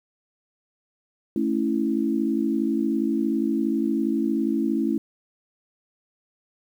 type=chord; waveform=sine; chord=A major; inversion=none; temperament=equal; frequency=220 / 277.2 / 329.6 Hz; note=A3 / C#4 / E4; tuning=0 / 0 / 0 cents; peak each=-25 dBFS; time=1.36-4.98 s; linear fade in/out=2 ms; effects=9-bit